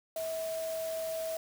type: tone in noise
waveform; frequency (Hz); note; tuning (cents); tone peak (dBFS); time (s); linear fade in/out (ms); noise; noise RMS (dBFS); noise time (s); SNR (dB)
sine; 647; E5; -32; -33; 0.16-1.37; 2; white; -45; 0.16-1.37; +9
effects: none

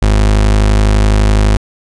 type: tone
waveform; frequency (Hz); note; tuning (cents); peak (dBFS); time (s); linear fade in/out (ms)
35% pulse; 51.91; G#1; 0; -5; 0.02-1.57; 5
effects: resampled to 22050 Hz

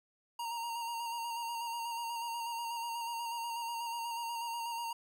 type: tone with vibrato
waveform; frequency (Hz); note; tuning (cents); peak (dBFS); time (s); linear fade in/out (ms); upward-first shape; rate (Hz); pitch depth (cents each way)
square; 932.3; A#5; 0; -37; 0.39-4.93; 5; square; 8.2; 23
effects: none

